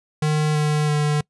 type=tone with pitch steps; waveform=square; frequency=152.5 / 150.75 / 149.02 Hz; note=D#3 / D3 / D3; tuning=-34 / +46 / +26 cents; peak=-18 dBFS; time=0.22-1.21 s; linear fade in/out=5 ms; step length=330 ms; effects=noise-tail reverb RT60 0.1 s tail -24 dB re dry + resampled to 24000 Hz